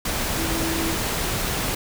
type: tone in noise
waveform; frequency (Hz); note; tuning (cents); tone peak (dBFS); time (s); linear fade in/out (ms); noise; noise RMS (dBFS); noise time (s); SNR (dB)
sine; 327.1; E4; -13; -27; 0.37-0.95; 5; pink; -25; 0.05-1.75; -5
effects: none